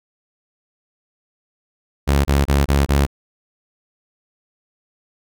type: tone bursts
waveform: sawtooth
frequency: 70.1 Hz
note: C#2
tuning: 20 cents sharp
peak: -9 dBFS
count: 5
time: 2.07-3.066 s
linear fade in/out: 20 ms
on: 180 ms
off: 24 ms
effects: none